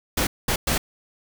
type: noise bursts at uneven times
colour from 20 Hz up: pink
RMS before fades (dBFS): -22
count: 3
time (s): 0.17-0.27 / 0.48-0.56 / 0.67-0.78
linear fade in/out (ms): 5
effects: none